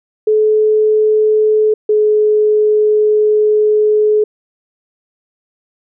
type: tone pair in turn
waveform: sine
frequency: 430 / 425.1 Hz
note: A4 / G#4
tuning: -40 / +40 cents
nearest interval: unison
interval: 20 cents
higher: first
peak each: -8 dBFS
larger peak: neither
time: 0.27-1.74 / 1.89-4.24 s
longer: second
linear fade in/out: 5 ms
effects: none